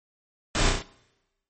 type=noise with echo; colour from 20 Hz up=pink; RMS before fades=-24 dBFS; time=0.55-0.69 s; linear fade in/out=0 ms; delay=33 ms; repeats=4; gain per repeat=-3 dB; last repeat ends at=0.822 s; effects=noise-tail reverb RT60 1.0 s tail -22 dB re dry + MP3 32 kbps